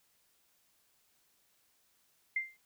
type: tone with exponential decay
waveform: sine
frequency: 2093 Hz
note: C7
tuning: in tune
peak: -27 dBFS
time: 2.36-2.57 s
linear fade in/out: 5 ms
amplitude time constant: 45 ms
effects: white hiss -72 dBFS RMS until 2.65 s